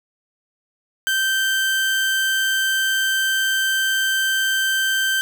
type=tone; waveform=30% pulse; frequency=1558 Hz; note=G6; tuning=11 cents flat; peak=-15 dBFS; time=1.07-5.21 s; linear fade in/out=0 ms; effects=none